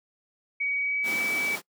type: tone with pitch glide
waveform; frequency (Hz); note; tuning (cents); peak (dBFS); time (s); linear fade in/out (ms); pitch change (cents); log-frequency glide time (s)
sine; 2260 to 2296; C#7 to D7; +33 to -40; -25; 0.6-1.56; 10; +27; 0.78-1.19
type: high-pass noise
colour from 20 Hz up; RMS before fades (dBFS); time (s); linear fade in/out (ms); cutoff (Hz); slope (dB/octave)
pink; -36; 1.03-1.62; 50; 200; 24
effects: noise-tail reverb RT60 0.1 s tail -22 dB re dry